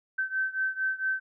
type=beating tone pair; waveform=sine; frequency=1541 / 1545.4 Hz; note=G6 / G6; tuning=-30 / -25 cents; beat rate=4.4 Hz; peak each=-29 / -31 dBFS; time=0.18-1.2 s; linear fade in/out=10 ms; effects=none